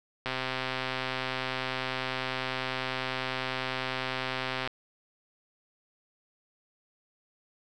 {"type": "click train", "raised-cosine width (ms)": 0.3, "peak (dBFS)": -15, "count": 575, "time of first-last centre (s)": [0.26, 4.675], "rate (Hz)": 130, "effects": []}